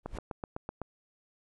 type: noise with exponential growth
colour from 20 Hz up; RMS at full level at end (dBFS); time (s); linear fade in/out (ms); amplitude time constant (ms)
brown; -30; 0.03-0.18; 5; 31
type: click train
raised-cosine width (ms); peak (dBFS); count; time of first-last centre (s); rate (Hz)
1; -22; 7; 0.06-0.817; 7.93
effects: resampled to 24000 Hz